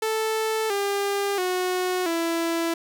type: tone with pitch steps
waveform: sawtooth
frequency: 439.8 / 401 / 365.6 / 333.3 Hz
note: A4 / G4 / F#4 / E4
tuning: -1 / +39 / -21 / +19 cents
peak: -19 dBFS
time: 0.02-2.74 s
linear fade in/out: 5 ms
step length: 680 ms
effects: none